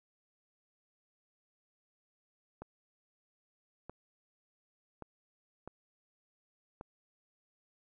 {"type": "clicks", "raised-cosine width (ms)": 1, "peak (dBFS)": -30, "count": 5, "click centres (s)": [2.62, 3.896, 5.023, 5.676, 6.811], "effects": []}